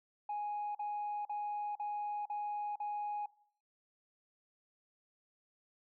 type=tone bursts; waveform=sine; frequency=830.6 Hz; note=G#5; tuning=in tune; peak=-34 dBFS; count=6; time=0.29-3.26 s; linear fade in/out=5 ms; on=460 ms; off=42 ms; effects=noise-tail reverb RT60 0.6 s tail -22 dB re dry + tanh soft clip ceiling -33 dBFS